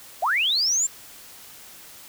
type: linear sweep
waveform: sine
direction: up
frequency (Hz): 587.3 to 7459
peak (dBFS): -19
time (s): 0.22-0.87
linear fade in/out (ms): 10
effects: white hiss -45 dBFS RMS until 2.08 s